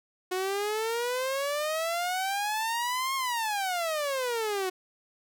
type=exponential two-way sweep; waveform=sawtooth; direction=up then down; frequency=364.1 to 1086 to 364.1 Hz; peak=-24 dBFS; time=0.31-4.7 s; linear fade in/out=10 ms; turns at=3.15 s; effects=none